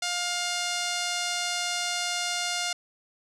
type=tone; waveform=5% pulse; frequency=707 Hz; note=F5; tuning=21 cents sharp; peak=-15 dBFS; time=0.02-2.73 s; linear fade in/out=5 ms; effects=low-pass 8000 Hz 12 dB/octave